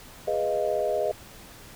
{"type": "chord", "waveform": "sine", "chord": "F half-diminished seventh", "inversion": "first", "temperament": "equal", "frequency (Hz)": [415.3, 493.9, 622.3, 698.5], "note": ["Ab4", "Cb5", "Eb5", "F5"], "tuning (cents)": [0, 0, 0, 0], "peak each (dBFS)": [-30, -30, -26, -32], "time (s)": [0.27, 1.12], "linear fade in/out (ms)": 10, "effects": ["pink hiss -47 dBFS RMS until 1.75 s"]}